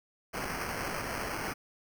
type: noise with sample-and-hold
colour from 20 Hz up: blue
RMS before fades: -36 dBFS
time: 0.33-1.54 s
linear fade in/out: 20 ms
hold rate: 3675 Hz
effects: none